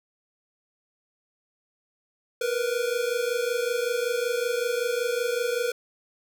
square tone pair together, 468.7 / 494 Hz, A#4 / B4, +9 / 0 cents, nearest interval minor second, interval 91 cents, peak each -28 dBFS, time 2.41-5.72 s, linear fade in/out 5 ms, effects none

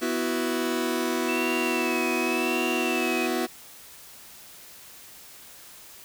sawtooth chord, B suspended fourth, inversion none, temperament just, 246.9 / 329.3 / 370.4 Hz, B3 / E4 / F#4, 0 / -2 / +2 cents, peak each -25 dBFS, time 0.01-3.47 s, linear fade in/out 20 ms
sine tone with vibrato, 2637 Hz, E7, in tune, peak -29 dBFS, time 1.28-3.27 s, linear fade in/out 10 ms, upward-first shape sine, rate 0.89 Hz, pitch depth 78 cents each way
effects white hiss -47 dBFS RMS until 6.04 s

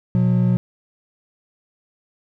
triangle tone pair together, 122.2 / 180.91 Hz, B2 / F#3, -18 / -39 cents, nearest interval perfect fifth, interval 679 cents, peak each -15 dBFS, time 0.15-0.57 s, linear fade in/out 0 ms, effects none

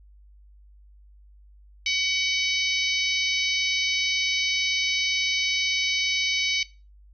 harmonic tone with a mistuned harmonic, 753 Hz, F#5, 30 cents sharp, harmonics 3 / 4 / 5 / 6 / 7 / 8, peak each -26 / -28 / -30 / -32 / -33 / -34 dBFS, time 1.86-6.63 s, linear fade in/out 2 ms, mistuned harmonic 5, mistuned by +27 cents, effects noise-tail reverb RT60 0.3 s tail -19 dB re dry + added 50 Hz sine -49 dBFS peak until 7.13 s

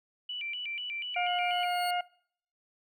sine tone with vibrato, 2637 Hz, E7, in tune, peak -34 dBFS, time 0.29-1.65 s, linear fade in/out 5 ms, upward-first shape square, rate 4.1 Hz, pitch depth 200 cents each way
sawtooth tone with exponential growth, 4391 Hz, C#8, 17 cents flat, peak -33 dBFS, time 1.12-1.91 s, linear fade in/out 5 ms, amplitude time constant 170 ms
harmonic tone, 712 Hz, F5, 33 cents sharp, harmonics 1 / 2 / 3 / 4, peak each -29 / -38 / -38 / -38 dBFS, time 1.16-2.01 s, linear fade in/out 5 ms
effects noise-tail reverb RT60 0.6 s tail -22 dB re dry

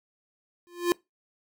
square tone with exponential growth, 349.2 Hz, F4, in tune, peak -18 dBFS, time 0.67-0.92 s, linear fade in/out 0 ms, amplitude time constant 54 ms, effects noise-tail reverb RT60 0.2 s tail -23 dB re dry

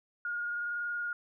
sine tone with frequency modulation, 1428 Hz, F6, 38 cents sharp, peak -32 dBFS, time 0.25-1.13 s, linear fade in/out 2 ms, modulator 21.2 Hz, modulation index 0.63, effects none

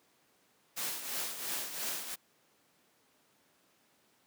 white noise with tremolo, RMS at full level -35 dBFS, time 0.76-2.16 s, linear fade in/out 20 ms, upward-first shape triangle, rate 2.9 Hz, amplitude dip 65%, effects pink hiss -69 dBFS RMS until 4.26 s + high-pass 200 Hz 12 dB/octave

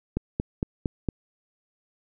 click train, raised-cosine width 3 ms, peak -12 dBFS, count 5, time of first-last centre 0.17-1.087 s, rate 4.36 Hz, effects none

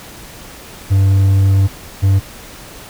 triangle tone pair in turn, 97.3 / 97.3 Hz, G2 / G2, -12 / -12 cents, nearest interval unison, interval 0 cents, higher neither, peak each -6 dBFS, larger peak neither, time 0.9-1.68 / 2.02-2.2 s, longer first, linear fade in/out 20 ms, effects pink hiss -35 dBFS RMS until 2.89 s

